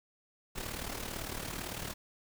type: noise with amplitude modulation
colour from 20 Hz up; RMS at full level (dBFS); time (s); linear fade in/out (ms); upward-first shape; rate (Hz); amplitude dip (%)
pink; -37; 0.55-1.94; 20; sine; 37.8; 65
effects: none